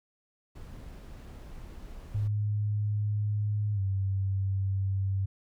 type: noise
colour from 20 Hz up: brown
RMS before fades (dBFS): -44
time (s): 0.55-2.28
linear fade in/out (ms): 10
type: tone with pitch glide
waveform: sine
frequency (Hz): 104.5 to 96.94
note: G#2 to G2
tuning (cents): +11 to -19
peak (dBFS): -26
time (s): 2.14-5.26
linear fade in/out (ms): 10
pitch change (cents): -130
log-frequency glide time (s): 3.74-3.8
effects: none